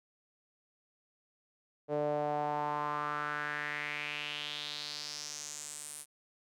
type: tone with band-pass filter sweep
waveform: sawtooth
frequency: 148.1 Hz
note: D3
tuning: 15 cents sharp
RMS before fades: -37 dBFS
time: 1.88-6.06 s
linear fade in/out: 50 ms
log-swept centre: 520 to 10000 Hz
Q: 3.9
effects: none